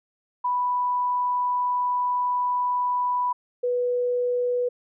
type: tone pair in turn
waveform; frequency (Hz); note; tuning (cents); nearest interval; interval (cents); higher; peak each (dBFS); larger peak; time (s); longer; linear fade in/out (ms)
sine; 987.8 / 491.2; B5 / B4; 0 / -9; octave; 1209; first; -21; neither; 0.44-3.33 / 3.63-4.69; first; 10
effects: none